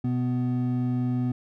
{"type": "tone pair together", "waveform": "triangle", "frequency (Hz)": [124.45, 248.9], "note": ["B2", "B3"], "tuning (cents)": [14, 14], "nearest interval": "octave", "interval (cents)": 1200, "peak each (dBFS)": -24, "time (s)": [0.04, 1.32], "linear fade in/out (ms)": 5, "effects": []}